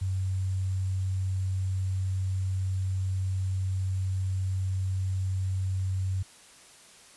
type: tone with sample-and-hold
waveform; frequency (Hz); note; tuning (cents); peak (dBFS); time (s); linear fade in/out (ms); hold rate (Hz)
sine; 94.5; F#2; +37; -26; 0.01-6.23; 10; 7350
effects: white hiss -53 dBFS RMS until 7.16 s + resampled to 24000 Hz